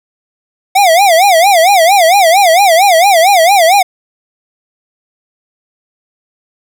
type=tone with vibrato; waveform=square; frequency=725 Hz; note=F#5; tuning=35 cents flat; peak=-5 dBFS; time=0.75-3.83 s; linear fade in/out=10 ms; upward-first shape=sine; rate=4.4 Hz; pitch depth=210 cents each way; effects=none